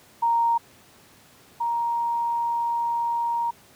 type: tone pair in turn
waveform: sine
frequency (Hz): 931 / 937.5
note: A#5 / A#5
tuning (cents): -2 / +10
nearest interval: unison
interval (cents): 12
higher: second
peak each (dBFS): -18 / -22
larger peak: first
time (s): 0.22-0.58 / 1.6-3.51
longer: second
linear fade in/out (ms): 10
effects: pink hiss -53 dBFS RMS until 3.75 s + high-pass 100 Hz 12 dB/octave